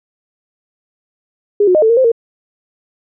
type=tone with pitch steps; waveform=sine; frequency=410.4 / 364.2 / 614 / 442.7 / 464.1 / 521 / 461.1 Hz; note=G#4 / F#4 / D#5 / A4 / A#4 / C5 / A#4; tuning=-21 / -27 / -23 / +11 / -8 / -7 / -19 cents; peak=-7 dBFS; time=1.6-2.118 s; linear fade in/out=5 ms; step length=74 ms; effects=none